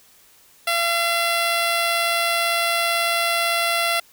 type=tone with amplitude modulation; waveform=10% pulse; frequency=681 Hz; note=F5; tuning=44 cents flat; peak=-9 dBFS; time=0.67-4 s; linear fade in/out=5 ms; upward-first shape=sine; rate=118 Hz; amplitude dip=25%; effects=white hiss -53 dBFS RMS until 4.12 s